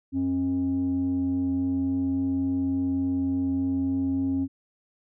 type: tone pair together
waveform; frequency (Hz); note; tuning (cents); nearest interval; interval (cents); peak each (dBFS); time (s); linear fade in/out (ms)
sine; 89 / 270.5; F2 / C#4; +33 / -42; octave + perfect fifth; 1925; -31 / -22; 0.12-4.48; 50
effects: tanh soft clip ceiling -19 dBFS